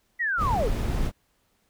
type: linear sweep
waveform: sine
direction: down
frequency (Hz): 1975.5 to 372.2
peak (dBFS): -23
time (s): 0.19-0.69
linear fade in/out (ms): 20
type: noise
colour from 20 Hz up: brown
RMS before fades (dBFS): -26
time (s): 0.37-1.12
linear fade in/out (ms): 50
effects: pink hiss -69 dBFS RMS until 1.69 s